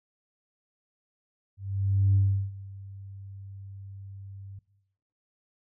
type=tone with ADSR envelope; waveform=sine; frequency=98 Hz; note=G2; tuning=in tune; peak=-17 dBFS; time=1.57-4.59 s; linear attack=580 ms; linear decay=360 ms; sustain=-23 dB; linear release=4 ms; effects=noise-tail reverb RT60 0.9 s tail -20 dB re dry + tanh soft clip ceiling -14 dBFS